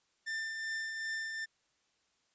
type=tone with tremolo; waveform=45% pulse; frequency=1788 Hz; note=A6; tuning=27 cents sharp; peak=-34 dBFS; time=0.26-1.46 s; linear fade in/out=20 ms; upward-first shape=triangle; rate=2.6 Hz; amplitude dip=40%; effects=white hiss -75 dBFS RMS until 2.34 s + resampled to 16000 Hz